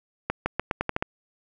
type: accelerating click train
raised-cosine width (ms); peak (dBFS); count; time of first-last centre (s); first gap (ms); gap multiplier
0.5; -9; 8; 0.3-1.025; 160; 0.85
effects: none